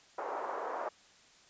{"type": "band-pass noise", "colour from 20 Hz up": "white", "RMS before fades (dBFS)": -38, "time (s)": [0.18, 0.89], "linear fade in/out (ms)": 5, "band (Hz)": [430, 1100], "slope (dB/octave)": 24, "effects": ["white hiss -61 dBFS RMS until 1.49 s", "resampled to 16000 Hz"]}